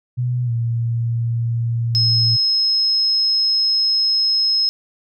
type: tone with pitch glide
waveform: sine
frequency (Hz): 123.47 to 116.67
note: B2 to A#2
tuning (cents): 0 to +2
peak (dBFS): -17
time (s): 0.17-2.37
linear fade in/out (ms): 20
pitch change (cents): -98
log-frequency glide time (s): 0.45-0.51
type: tone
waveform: sine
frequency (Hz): 5160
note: E8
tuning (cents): -38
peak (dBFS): -14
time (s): 1.95-4.69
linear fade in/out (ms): 0
effects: none